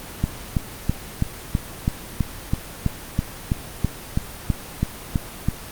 click train, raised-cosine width 5 ms, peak -6 dBFS, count 17, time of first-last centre 0.24-5.486 s, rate 3.05 Hz, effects pink hiss -36 dBFS RMS until 5.71 s + Opus 24 kbps

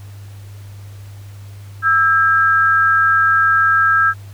sine tone pair together, 1318.5 / 1614.2 Hz, E6 / G#6, 0 / -50 cents, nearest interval major third, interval 350 cents, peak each -13 dBFS, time 1.82-4.14 s, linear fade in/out 50 ms, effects added 100 Hz sine -32 dBFS peak until 4.33 s + pink hiss -47 dBFS RMS until 4.33 s

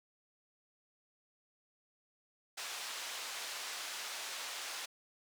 white band-pass noise, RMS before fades -43 dBFS, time 2.57-4.86 s, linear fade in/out 10 ms, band 640 to 5900 Hz, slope 12 dB/octave, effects none

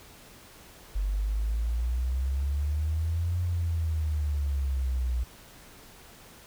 sine exponential two-way sweep, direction up then down, 47.06 to 89.1 to 59.8 Hz, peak -25 dBFS, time 0.95-5.24 s, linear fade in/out 10 ms, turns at 3.41 s, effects pink hiss -51 dBFS RMS until 6.46 s

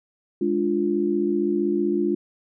sine chord, D diminished, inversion second, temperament equal, 207.7 / 293.7 / 349.2 Hz, Ab3 / D4 / F4, 0 / 0 / 0 cents, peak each -26 / -25 / -22 dBFS, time 0.41-2.15 s, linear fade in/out 5 ms, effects none

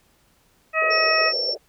harmonic tone, 636 Hz, D#5, 38 cents sharp, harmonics 1 / 2 / 3 / 4, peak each -23 / -23 / -23 / -23 dBFS, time 0.73-1.33 s, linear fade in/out 50 ms
pink band-pass noise, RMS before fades -32 dBFS, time 0.81-1.58 s, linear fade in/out 10 ms, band 440 to 580 Hz, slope 48 dB/octave
sine tone, 5430 Hz, F8, 50 cents flat, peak -22 dBFS, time 0.9-1.55 s, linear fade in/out 20 ms
effects pink hiss -61 dBFS RMS until 1.68 s

